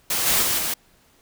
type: noise with level steps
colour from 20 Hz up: white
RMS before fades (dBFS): -23 / -19 / -22 / -25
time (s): 0.1-0.74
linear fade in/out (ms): 5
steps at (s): 0.26 / 0.42 / 0.58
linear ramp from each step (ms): 10
effects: pink hiss -58 dBFS RMS until 1.21 s